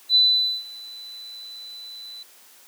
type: tone with ADSR envelope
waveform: sine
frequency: 3995 Hz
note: B7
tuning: 19 cents sharp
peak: -12 dBFS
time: 0.09-2.23 s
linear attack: 60 ms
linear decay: 480 ms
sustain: -24 dB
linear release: 5 ms
effects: white hiss -51 dBFS RMS until 2.67 s + high-pass 300 Hz 12 dB/octave